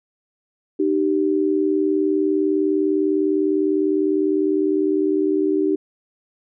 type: tone pair together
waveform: sine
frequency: 306.4 / 386.3 Hz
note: D#4 / G4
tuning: -27 / -25 cents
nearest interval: major third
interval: 402 cents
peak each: -19 dBFS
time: 0.79-5.76 s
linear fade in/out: 10 ms
effects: none